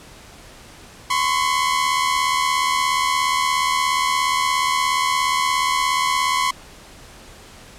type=tone pair together; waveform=sawtooth; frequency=1019 / 1096 Hz; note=C6 / C#6; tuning=-46 / -20 cents; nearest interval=minor second; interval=126 cents; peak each=-16 / -17 dBFS; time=1.1-6.51 s; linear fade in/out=5 ms; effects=pink hiss -43 dBFS RMS until 7.78 s + low-pass 10000 Hz 12 dB/octave